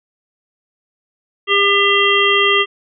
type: harmonic tone with a mistuned harmonic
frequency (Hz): 400.8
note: G4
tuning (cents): +38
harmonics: 1 / 3 / 5 / 7 / 8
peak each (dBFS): -17 / -17 / -17 / -17 / -17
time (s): 1.47-2.66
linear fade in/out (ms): 50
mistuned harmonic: 7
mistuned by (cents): -37
effects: none